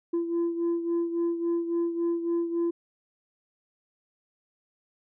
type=beating tone pair; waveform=sine; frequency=338.8 / 342.4 Hz; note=E4 / F4; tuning=+48 / -34 cents; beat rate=3.6 Hz; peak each=-24 / -30 dBFS; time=0.13-2.71 s; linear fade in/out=10 ms; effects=tanh soft clip ceiling -22 dBFS